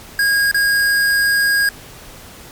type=tone with dropouts; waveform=square; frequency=1633 Hz; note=G#6; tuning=30 cents flat; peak=-13 dBFS; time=0.19-1.69 s; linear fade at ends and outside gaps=2 ms; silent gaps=0.514-0.544 s; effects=pink hiss -38 dBFS RMS until 2.51 s + MP3 96 kbps